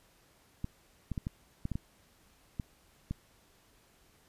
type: clicks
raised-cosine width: 5 ms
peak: -22 dBFS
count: 9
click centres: 0.644 / 1.117 / 1.178 / 1.269 / 1.654 / 1.717 / 1.755 / 2.598 / 3.11 s
effects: pink hiss -65 dBFS RMS until 4.28 s + resampled to 32000 Hz